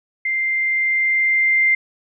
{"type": "tone with level ramp", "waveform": "sine", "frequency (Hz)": 2093, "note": "C7", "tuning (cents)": 0, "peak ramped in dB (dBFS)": [-18, -12], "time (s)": [0.25, 1.75], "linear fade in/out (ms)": 5, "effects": []}